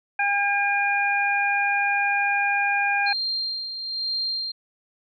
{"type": "harmonic tone", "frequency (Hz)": 807, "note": "G#5", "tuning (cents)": -50, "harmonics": [1, 2, 3], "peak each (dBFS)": [-24, -24, -24], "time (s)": [0.19, 3.13], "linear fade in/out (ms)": 5}
{"type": "tone with tremolo", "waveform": "sine", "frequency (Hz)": 4186, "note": "C8", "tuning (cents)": 0, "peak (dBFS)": -23, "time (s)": [3.06, 4.52], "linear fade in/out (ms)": 10, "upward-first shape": "sine", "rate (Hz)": 1.1, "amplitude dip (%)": 55}
{"effects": []}